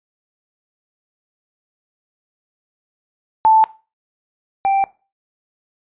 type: tone pair in turn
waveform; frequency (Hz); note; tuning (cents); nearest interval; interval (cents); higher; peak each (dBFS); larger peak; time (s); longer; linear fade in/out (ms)
sine / triangle; 880 / 784; A5 / G5; 0 / 0; major second; 200; first; -8 / -11; first; 3.45-3.64 / 4.65-4.84; neither; 0
effects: noise-tail reverb RT60 0.3 s tail -19 dB re dry + resampled to 8000 Hz